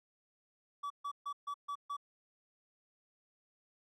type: tone bursts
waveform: triangle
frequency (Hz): 1146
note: D6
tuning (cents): -43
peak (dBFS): -35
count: 6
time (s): 0.83-1.968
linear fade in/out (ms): 10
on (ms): 73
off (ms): 140
effects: none